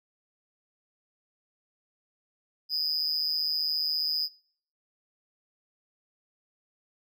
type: tone with amplitude modulation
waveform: triangle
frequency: 4978 Hz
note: D#8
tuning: in tune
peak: -21 dBFS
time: 2.69-4.29 s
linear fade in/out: 50 ms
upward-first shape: sine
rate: 155 Hz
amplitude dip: 85%
effects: noise-tail reverb RT60 0.6 s tail -24 dB re dry